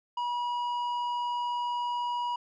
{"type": "tone with tanh clipping", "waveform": "sine", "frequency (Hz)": 967, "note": "B5", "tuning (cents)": -37, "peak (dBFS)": -30, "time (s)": [0.17, 2.36], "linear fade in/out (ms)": 5, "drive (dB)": 8, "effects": []}